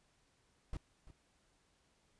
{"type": "noise with echo", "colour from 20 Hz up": "brown", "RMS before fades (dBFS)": -40, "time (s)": [0.73, 0.77], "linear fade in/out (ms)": 2, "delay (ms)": 340, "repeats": 1, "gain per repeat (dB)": -15, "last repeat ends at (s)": 1.11, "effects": ["pink hiss -74 dBFS RMS until 2.19 s", "resampled to 22050 Hz"]}